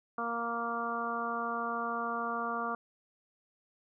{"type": "harmonic tone", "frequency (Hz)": 233.5, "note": "A#3", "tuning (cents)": 3, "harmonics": [1, 2, 3, 4, 5, 6], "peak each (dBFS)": [-41, -41, -39, -42, -35, -40], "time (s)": [0.18, 2.75], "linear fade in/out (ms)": 2, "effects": []}